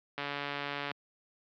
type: click train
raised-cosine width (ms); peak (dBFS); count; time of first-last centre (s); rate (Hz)
0.3; -19; 106; 0.18-0.914; 143
effects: high-pass 150 Hz 12 dB/octave + low-pass 4000 Hz 12 dB/octave